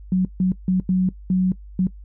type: tone bursts at uneven times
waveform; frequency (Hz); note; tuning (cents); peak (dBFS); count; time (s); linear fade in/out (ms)
sine; 185; F#3; 0; -15; 6; 0.12-0.25 / 0.4-0.52 / 0.68-0.8 / 0.89-1.09 / 1.3-1.52 / 1.79-1.87; 2
effects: noise-tail reverb RT60 0.1 s tail -19 dB re dry + added 50 Hz sine -37 dBFS peak until 2.04 s